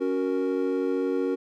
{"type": "chord", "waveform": "triangle", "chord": "F# major", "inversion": "second", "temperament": "equal", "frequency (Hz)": [277.2, 370, 466.2], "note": ["C#4", "F#4", "A#4"], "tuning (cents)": [0, 0, 0], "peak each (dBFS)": -26, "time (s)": [0, 1.36], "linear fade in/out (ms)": 20, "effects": []}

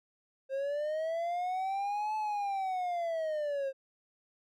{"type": "linear two-way sweep", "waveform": "triangle", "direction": "up then down", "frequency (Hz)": [530, 867, 530], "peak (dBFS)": -29, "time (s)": [0.49, 3.73], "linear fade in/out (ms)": 50, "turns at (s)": 2.16, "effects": []}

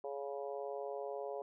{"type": "harmonic tone", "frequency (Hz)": 139.9, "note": "C#3", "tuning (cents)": 16, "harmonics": [3, 4, 5, 6, 7], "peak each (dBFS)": [-43, -43, -46, -52, -53], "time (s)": [0.04, 1.42], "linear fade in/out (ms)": 2, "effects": []}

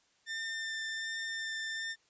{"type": "tone with vibrato", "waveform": "sawtooth", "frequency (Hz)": 1795, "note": "A6", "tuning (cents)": 34, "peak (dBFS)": -32, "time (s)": [0.26, 1.96], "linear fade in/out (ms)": 50, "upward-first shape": "sine", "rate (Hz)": 1.3, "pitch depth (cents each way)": 9, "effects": ["white hiss -70 dBFS RMS until 2.09 s", "resampled to 16000 Hz"]}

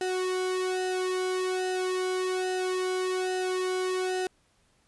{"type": "tone with flanger", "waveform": "sawtooth", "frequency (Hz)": 370, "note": "F#4", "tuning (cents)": 0, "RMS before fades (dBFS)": -29, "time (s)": [0.01, 4.27], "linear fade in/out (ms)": 2, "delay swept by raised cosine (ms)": [0.87, 1.59], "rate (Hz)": 1.2, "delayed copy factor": -0.85, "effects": ["pink hiss -67 dBFS RMS until 4.87 s", "resampled to 24000 Hz"]}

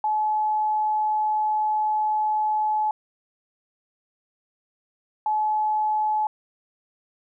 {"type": "tone pair in turn", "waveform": "sine", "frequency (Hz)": [856, 856], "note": ["A5", "A5"], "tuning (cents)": [-48, -48], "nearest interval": "unison", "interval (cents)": 0, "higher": "neither", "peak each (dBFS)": -20, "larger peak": "neither", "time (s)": [[0.04, 2.91], [5.26, 6.27]], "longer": "first", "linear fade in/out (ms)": 2, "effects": []}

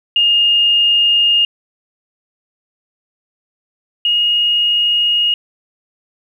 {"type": "tone pair in turn", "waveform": "sine", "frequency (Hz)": [2836, 2867], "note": ["F7", "F7"], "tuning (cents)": [26, 45], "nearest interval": "unison", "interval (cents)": 19, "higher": "second", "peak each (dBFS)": [-9, -11], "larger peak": "first", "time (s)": [[0.16, 1.45], [4.05, 5.34]], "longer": "neither", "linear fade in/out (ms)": 2, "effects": ["8-bit"]}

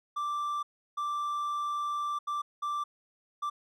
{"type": "tone bursts at uneven times", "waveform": "triangle", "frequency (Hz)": 1174.7, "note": "D6", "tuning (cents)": 0, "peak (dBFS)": -28, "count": 5, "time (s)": [[0.16, 0.63], [0.97, 2.19], [2.27, 2.42], [2.62, 2.84], [3.42, 3.5]], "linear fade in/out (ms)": 10, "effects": []}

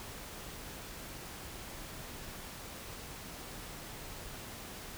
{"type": "silence", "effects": ["pink hiss -46 dBFS RMS until 4.97 s"]}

